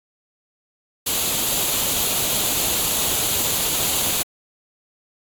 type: noise with comb filter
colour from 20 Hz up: white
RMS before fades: -21 dBFS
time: 1.06-4.23 s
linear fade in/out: 10 ms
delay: 0.28 ms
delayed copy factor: +0.5
effects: AAC 64 kbps